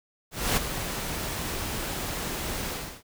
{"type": "noise with ADSR envelope", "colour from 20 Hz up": "pink", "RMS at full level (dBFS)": -23, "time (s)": [0.31, 3.03], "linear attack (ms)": 260, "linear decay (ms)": 14, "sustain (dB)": -9, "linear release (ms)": 320, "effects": []}